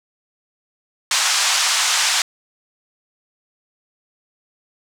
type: band-pass noise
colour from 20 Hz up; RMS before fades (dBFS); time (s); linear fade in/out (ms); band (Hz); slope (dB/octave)
white; -18; 1.11-2.22; 2; 820 to 7500; 24
effects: none